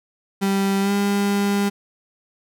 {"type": "tone with pitch glide", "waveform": "35% pulse", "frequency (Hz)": [196, 201.2], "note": ["G3", "G3"], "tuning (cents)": [0, 45], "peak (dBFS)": -16, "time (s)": [0.41, 1.7], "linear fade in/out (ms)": 20, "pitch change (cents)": 45, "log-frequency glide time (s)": [0.81, 0.92], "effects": []}